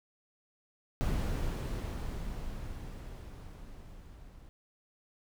brown noise with level ramp, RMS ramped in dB -30 to -53 dBFS, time 1.01-4.49 s, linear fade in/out 0 ms, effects none

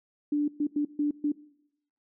sine tone bursts at uneven times, 293.7 Hz, D4, in tune, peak -23 dBFS, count 5, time 0.32-0.48 / 0.6-0.67 / 0.76-0.85 / 0.99-1.11 / 1.24-1.32 s, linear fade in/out 5 ms, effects noise-tail reverb RT60 0.8 s tail -21 dB re dry

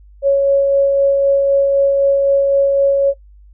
sine tone with tremolo, 554.4 Hz, C#5, in tune, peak -8 dBFS, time 0.22-3.14 s, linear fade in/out 50 ms, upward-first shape sine, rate 3.9 Hz, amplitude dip 25%, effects noise-tail reverb RT60 0.1 s tail -18 dB re dry + added 50 Hz sine -40 dBFS peak until 3.53 s

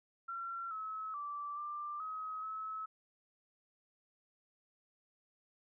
sine tone with pitch steps, 1363 / 1291 / 1165 / 1185 / 1272 / 1294 Hz, F6 / E6 / D6 / D6 / D#6 / E6, -43 / -37 / -14 / +15 / +38 / -32 cents, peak -39 dBFS, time 0.28-2.86 s, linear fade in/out 10 ms, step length 430 ms, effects none

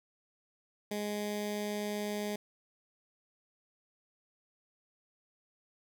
15% pulse tone with notch filter, 207.7 Hz, G#3, in tune, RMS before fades -36 dBFS, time 0.91-2.36 s, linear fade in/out 5 ms, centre 1200 Hz, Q 1.3, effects none

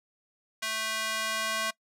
square tone with high-pass filter sweep, 220 Hz, A3, in tune, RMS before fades -31 dBFS, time 0.62-1.71 s, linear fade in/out 10 ms, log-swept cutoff 1700 to 1100 Hz, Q 0.81, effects noise-tail reverb RT60 0.1 s tail -22 dB re dry + low-pass 12000 Hz 12 dB/octave

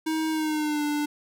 square tone with pitch glide, 316.6 to 295.4 Hz, D#4 to D4, +30 to +10 cents, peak -25 dBFS, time 0.06-1.06 s, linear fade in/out 10 ms, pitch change -120 cents, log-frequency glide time 0.3-0.83 s, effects none

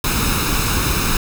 pink noise with comb filter, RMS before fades -18 dBFS, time 0.04-1.17 s, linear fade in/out 2 ms, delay 0.77 ms, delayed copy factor +0.6, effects none

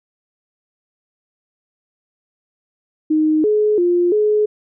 sine tone with pitch steps, 310.1 / 423.7 / 351 / 423.2 Hz, D#4 / G#4 / F4 / G#4, -6 / +35 / +9 / +33 cents, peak -12 dBFS, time 3.1-4.46 s, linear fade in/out 10 ms, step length 340 ms, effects none

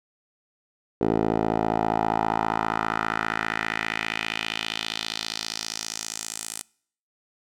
10% pulse tone with band-pass filter sweep, 55 Hz, A1, in tune, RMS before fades -27 dBFS, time 1.01-6.62 s, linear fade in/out 5 ms, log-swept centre 450 to 8800 Hz, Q 2.2, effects noise-tail reverb RT60 0.6 s tail -25 dB re dry

